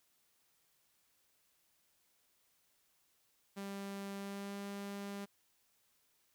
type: tone with pitch glide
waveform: sawtooth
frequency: 198 to 200.2 Hz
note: G3 to G3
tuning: +18 to +37 cents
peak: -38 dBFS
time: 3.56-5.26 s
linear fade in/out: 20 ms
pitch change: +19 cents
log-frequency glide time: 4.16-4.58 s
effects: white hiss -75 dBFS RMS until 6.34 s